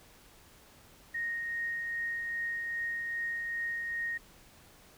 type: tone with tremolo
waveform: sine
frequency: 1863 Hz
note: A#6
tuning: 2 cents flat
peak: -31 dBFS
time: 1.14-4.18 s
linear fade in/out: 10 ms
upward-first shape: triangle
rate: 2.5 Hz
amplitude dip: 30%
effects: pink hiss -58 dBFS RMS until 4.97 s